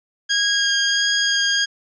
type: tone with vibrato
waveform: 15% pulse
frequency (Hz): 1630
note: G#6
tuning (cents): -33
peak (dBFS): -10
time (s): 0.29-1.66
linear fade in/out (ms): 20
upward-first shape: sine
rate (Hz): 1.5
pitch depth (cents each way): 11
effects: resampled to 16000 Hz